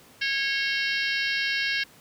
harmonic tone with a mistuned harmonic, 548 Hz, C#5, 20 cents flat, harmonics 3 / 4 / 5 / 6 / 7 / 8 / 9 / 10, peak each -28 / -30 / -32 / -34 / -35 / -36 / -37 / -38 dBFS, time 0.21-1.84 s, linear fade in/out 10 ms, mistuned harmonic 6, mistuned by -75 cents, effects pink hiss -53 dBFS RMS until 2 s + high-pass 100 Hz 12 dB/octave

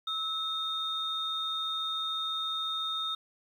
sine tone pair together, 1300 / 3673 Hz, E6 / A#7, -24 / -26 cents, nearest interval octave + tritone, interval 1798 cents, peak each -35 / -31 dBFS, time 0.07-3.15 s, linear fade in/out 5 ms, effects tanh soft clip ceiling -23 dBFS + 10-bit

